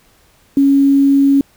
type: tone with quantisation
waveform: sine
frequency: 277.2 Hz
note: C#4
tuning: in tune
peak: -7 dBFS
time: 0.57-1.41 s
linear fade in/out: 2 ms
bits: 6
effects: pink hiss -52 dBFS RMS until 1.56 s